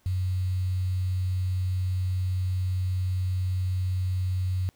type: tone with quantisation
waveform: sine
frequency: 92.5 Hz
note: F#2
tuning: in tune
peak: -24 dBFS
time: 0.06-4.69 s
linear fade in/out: 0 ms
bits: 8
effects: pink hiss -65 dBFS RMS until 4.75 s